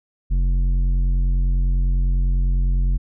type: tone with tanh clipping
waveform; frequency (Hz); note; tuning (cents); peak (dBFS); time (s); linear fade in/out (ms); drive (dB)
sine; 44.99; F#1; -48; -17; 0.3-2.98; 20; 9
effects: none